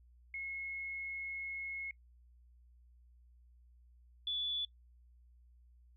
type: tone pair in turn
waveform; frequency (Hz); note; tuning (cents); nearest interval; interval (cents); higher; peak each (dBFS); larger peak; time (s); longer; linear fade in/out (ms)
sine; 2173 / 3449; C#7 / A7; -35 / -35; minor sixth; 800; second; -39 / -34; second; 0.34-1.91 / 4.27-4.65; first; 2
effects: noise-tail reverb RT60 0.1 s tail -21 dB re dry + added 60 Hz sine -60 dBFS peak until 5.96 s